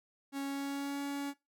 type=tone with pitch glide; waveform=45% pulse; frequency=276.8 to 282 Hz; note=C#4 to C#4; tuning=-2 to +30 cents; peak=-35 dBFS; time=0.32-1.34 s; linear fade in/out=50 ms; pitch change=+32 cents; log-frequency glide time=0.45-1.02 s; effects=noise-tail reverb RT60 0.2 s tail -18 dB re dry